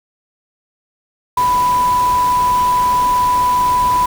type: tone in noise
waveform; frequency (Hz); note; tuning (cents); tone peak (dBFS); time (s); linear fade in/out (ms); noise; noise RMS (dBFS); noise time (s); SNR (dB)
sine; 992; B5; +7; -11; 1.37-4.06; 5; pink; -27; 1.37-4.06; +13
effects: none